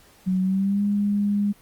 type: tone with pitch glide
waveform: sine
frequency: 186 to 204 Hz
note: F#3 to G#3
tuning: +9 to -31 cents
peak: -19 dBFS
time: 0.26-1.53 s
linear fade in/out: 20 ms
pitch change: +160 cents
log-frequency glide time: 0.41-0.83 s
effects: pink hiss -54 dBFS RMS until 1.61 s + Opus 48 kbps